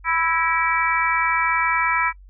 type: harmonic tone with a mistuned harmonic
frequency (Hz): 329.6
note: E4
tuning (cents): 0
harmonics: 3 / 4 / 5 / 6 / 7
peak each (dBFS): -23 / -23 / -27 / -27 / -23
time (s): 0.04-2.13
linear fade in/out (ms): 50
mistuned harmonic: 6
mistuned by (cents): -41
effects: noise-tail reverb RT60 0.1 s tail -23 dB re dry + added 47 Hz sine -42 dBFS peak until 2.29 s